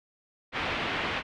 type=low-pass noise; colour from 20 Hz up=white; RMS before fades=-31 dBFS; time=0.52-1.23 s; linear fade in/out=50 ms; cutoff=2900 Hz; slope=24 dB/octave; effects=none